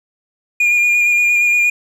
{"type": "tone with vibrato", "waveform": "triangle", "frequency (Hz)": 2424, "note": "D#7", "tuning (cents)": -46, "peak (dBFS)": -9, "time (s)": [0.6, 1.7], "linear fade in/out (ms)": 5, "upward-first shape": "square", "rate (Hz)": 8.6, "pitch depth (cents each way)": 15, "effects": []}